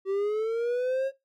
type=linear sweep; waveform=triangle; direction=up; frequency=382.1 to 546 Hz; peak=-23 dBFS; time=0.05-1.12 s; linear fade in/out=50 ms; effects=noise-tail reverb RT60 0.2 s tail -20 dB re dry